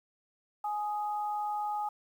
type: tone pair together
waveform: sine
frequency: 836.6 / 1244.5 Hz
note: G#5 / D#6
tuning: +12 / 0 cents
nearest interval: perfect fifth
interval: 688 cents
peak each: -31 / -40 dBFS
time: 0.64-1.89 s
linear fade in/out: 5 ms
effects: 10-bit